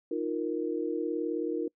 sine chord, Eb suspended second, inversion none, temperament just, 311.1 / 350 / 466.7 Hz, Eb4 / F4 / Bb4, 0 / +4 / +2 cents, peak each -33 dBFS, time 0.11-1.68 s, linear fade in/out 5 ms, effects noise-tail reverb RT60 0.1 s tail -26 dB re dry

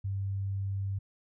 sine tone, 98 Hz, G2, in tune, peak -30 dBFS, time 0.04-0.99 s, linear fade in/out 10 ms, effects none

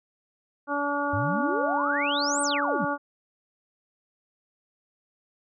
harmonic tone, 286.9 Hz, D4, 40 cents flat, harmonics 1 / 2 / 3 / 4 / 5, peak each -31 / -31 / -31 / -31 / -31 dBFS, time 0.67-2.98 s, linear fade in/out 50 ms
sine exponential two-way sweep, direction up then down, 92 to 9000 to 150.9 Hz, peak -27 dBFS, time 1.13-2.85 s, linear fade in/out 5 ms, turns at 2.42 s
effects none

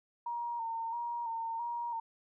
sine tone with vibrato, 929 Hz, A#5, 6 cents flat, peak -34 dBFS, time 0.26-2 s, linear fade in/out 5 ms, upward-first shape square, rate 1.5 Hz, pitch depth 33 cents each way, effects none

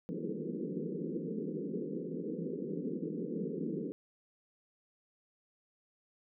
pink band-pass noise, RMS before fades -38 dBFS, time 0.09-3.92 s, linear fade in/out 0 ms, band 160 to 490 Hz, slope 96 dB/octave, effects none

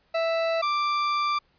40% pulse tone pair in turn, 659.3 / 1177.6 Hz, E5 / D6, 0 / +4 cents, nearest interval minor seventh, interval 1004 cents, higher second, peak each -22 dBFS, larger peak neither, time 0.14-0.62 / 0.62-1.39 s, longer second, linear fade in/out 10 ms, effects pink hiss -66 dBFS RMS until 1.58 s + resampled to 11025 Hz

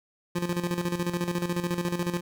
25% pulse tone with tremolo, 174.61 Hz, F3, in tune, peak -21 dBFS, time 0.35-2.21 s, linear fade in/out 10 ms, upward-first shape square, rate 14 Hz, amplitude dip 65%, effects none

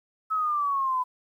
sine exponential sweep, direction down, 1300 to 998 Hz, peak -23 dBFS, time 0.3-1.04 s, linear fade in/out 20 ms, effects 10-bit

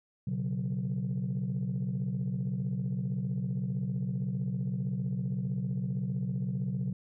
sine chord, B suspended second, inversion none, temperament just, 123.47 / 138.9 / 185.21 Hz, B2 / C#3 / F#3, 0 / +4 / +2 cents, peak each -33 / -33 / -32 dBFS, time 0.27-6.93 s, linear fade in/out 5 ms, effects tanh soft clip ceiling -25 dBFS

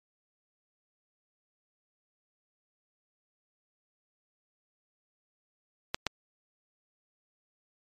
clicks, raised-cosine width 0.2 ms, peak -11 / -10 dBFS, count 2, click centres 5.945 / 6.067 s, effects MP3 64 kbps

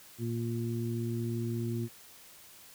harmonic tone, 116.54 Hz, A#2, in tune, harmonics 1 / 2 / 3, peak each -33 / -36 / -38 dBFS, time 0.18-1.89 s, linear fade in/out 50 ms, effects white hiss -54 dBFS RMS until 2.74 s

